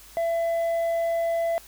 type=tone with tanh clipping; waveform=sine; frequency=670 Hz; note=E5; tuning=28 cents sharp; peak=-23 dBFS; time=0.17-1.58 s; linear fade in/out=0 ms; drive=4 dB; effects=added 50 Hz sine -54 dBFS peak until 1.67 s + white hiss -49 dBFS RMS until 1.67 s